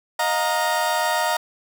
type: chord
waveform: 30% pulse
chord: Eb suspended second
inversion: none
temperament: equal with one note detuned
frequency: 622.3 / 710.3 / 932.3 Hz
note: Eb5 / F5 / Bb5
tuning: 0 / +29 / 0 cents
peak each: -23 / -22 / -20 dBFS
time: 0.19-1.37 s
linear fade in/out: 5 ms
effects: none